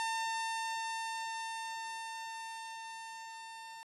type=tone with level ramp; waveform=sawtooth; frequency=902 Hz; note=A5; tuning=43 cents sharp; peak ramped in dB=-29 to -43 dBFS; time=0-3.83 s; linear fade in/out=0 ms; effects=resampled to 24000 Hz + 10-bit